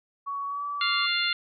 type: tone with pitch glide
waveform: sine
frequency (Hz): 1122 to 1152.2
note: C#6 to D6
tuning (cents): +21 to -33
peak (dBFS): -29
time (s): 0.26-1.07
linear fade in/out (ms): 20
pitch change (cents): +46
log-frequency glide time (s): 0.46-0.64
type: harmonic tone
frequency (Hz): 698.5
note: F5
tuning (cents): 0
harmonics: 2 / 3 / 4 / 5 / 6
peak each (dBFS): -30 / -30 / -30 / -30 / -30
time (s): 0.81-1.33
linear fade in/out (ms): 2
effects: none